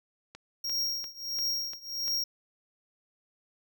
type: click train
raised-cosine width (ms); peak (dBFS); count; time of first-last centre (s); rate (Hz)
0.2; -27; 6; 0.35-2.08; 2.89
type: tone with tremolo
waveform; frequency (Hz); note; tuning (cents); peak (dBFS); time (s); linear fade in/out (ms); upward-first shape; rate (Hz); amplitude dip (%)
square; 5588; F8; 0; -27; 0.64-2.24; 5; triangle; 1.5; 95
effects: none